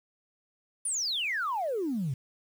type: exponential sweep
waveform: sine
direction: down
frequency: 9956 to 122.9 Hz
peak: -27 dBFS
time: 0.85-2.14 s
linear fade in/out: 5 ms
effects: tanh soft clip ceiling -24 dBFS + 9-bit